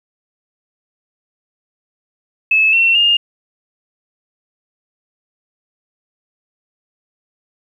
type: tone with pitch steps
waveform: sine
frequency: 2600 / 2710 / 2826 Hz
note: E7 / E7 / F7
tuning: -24 / +47 / +20 cents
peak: -9 dBFS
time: 2.51-3.17 s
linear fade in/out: 5 ms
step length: 220 ms
effects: 8-bit